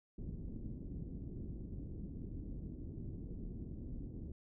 pink low-pass noise, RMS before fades -45 dBFS, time 0.18-4.32 s, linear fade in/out 5 ms, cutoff 320 Hz, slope 24 dB/octave, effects none

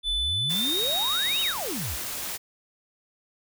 triangle tone with pitch glide, 3500 to 3751 Hz, A7 to A#7, -10 to +10 cents, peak -23 dBFS, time 0.03-1.54 s, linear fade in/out 50 ms, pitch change +120 cents, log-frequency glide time 0.5-0.81 s
sine exponential two-way sweep, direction up then down, 34.44 to 3136 to 50.3 Hz, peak -31 dBFS, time 0.04-1.98 s, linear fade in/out 50 ms, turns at 1.41 s
white noise, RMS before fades -33 dBFS, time 0.49-2.38 s, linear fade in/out 20 ms
effects none

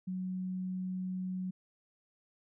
sine tone, 185 Hz, F#3, in tune, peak -34 dBFS, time 0.07-1.51 s, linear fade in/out 10 ms, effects none

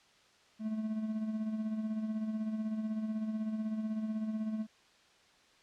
triangle tone with tremolo, 217.6 Hz, A3, 19 cents flat, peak -29 dBFS, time 0.59-4.67 s, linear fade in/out 50 ms, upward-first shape sine, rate 16 Hz, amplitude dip 50%, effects white hiss -64 dBFS RMS until 5.62 s + low-pass 5000 Hz 12 dB/octave

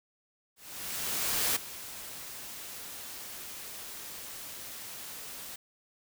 white noise with ADSR envelope, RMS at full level -28 dBFS, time 0.56-5.56 s, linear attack 1000 ms, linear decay 9 ms, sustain -15 dB, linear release 6 ms, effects none

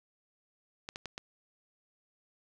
clicks, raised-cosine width 0.2 ms, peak -22 dBFS, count 4, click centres 0.889 / 0.959 / 1.057 / 1.179 s, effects none

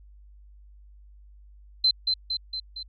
sine tone with echo, 4085 Hz, C8, 42 cents flat, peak -17 dBFS, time 1.84-1.91 s, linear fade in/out 5 ms, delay 230 ms, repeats 4, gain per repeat -4 dB, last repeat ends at 2.83 s, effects added 50 Hz sine -48 dBFS peak until 2.88 s

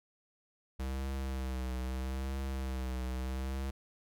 square tone with vibrato, 65.3 Hz, C2, 3 cents flat, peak -35 dBFS, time 0.79-3.71 s, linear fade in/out 10 ms, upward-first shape triangle, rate 0.78 Hz, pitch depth 55 cents each way, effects none

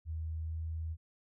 sine tone with pitch glide, 80 to 80.65 Hz, D#2 to E2, +49 to -37 cents, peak -35 dBFS, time 0.05-0.97 s, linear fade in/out 50 ms, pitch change +14 cents, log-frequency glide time 0.45-0.55 s, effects none

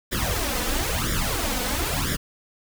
pink noise with flanger, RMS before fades -25 dBFS, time 0.11-2.17 s, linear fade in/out 20 ms, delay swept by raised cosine 0.56 to 4.06 ms, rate 1 Hz, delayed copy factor +0.85, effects none

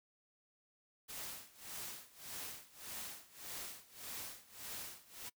white noise with tremolo, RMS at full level -45 dBFS, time 1.08-5.3 s, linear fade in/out 20 ms, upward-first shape sine, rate 1.7 Hz, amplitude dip 90%, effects noise-tail reverb RT60 0.1 s tail -23 dB re dry

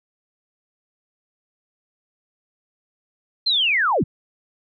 sine linear sweep, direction down, 4231 to 76.4 Hz, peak -16 dBFS, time 3.46-4.04 s, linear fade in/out 10 ms, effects none

